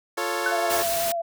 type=chord; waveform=15% pulse; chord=F augmented; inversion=none; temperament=equal; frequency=349.2 / 440 / 554.4 Hz; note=F4 / A4 / C#5; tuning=0 / 0 / 0 cents; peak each=-23 dBFS; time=0.17-0.83 s; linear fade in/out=10 ms
type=tone with exponential decay; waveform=sine; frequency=1500 Hz; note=F#6; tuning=23 cents sharp; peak=-18 dBFS; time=0.46-0.64 s; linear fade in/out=2 ms; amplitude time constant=37 ms
type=tone with vibrato; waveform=sine; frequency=679 Hz; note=F5; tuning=49 cents flat; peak=-24 dBFS; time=0.51-1.22 s; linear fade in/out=10 ms; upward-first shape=sine; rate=9.9 Hz; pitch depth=24 cents each way
type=noise; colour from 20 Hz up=white; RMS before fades=-28 dBFS; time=0.7-1.12 s; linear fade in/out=2 ms
effects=none